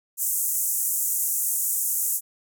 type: band-pass noise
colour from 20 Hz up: white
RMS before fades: -25 dBFS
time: 0.17-2.21 s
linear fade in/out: 50 ms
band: 6700 to 16000 Hz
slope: 48 dB/octave
effects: none